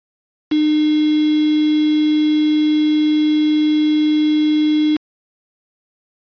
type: tone with quantisation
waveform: sine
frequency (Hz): 304.2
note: D#4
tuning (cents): -39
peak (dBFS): -12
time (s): 0.51-4.97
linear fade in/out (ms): 10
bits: 4
effects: resampled to 11025 Hz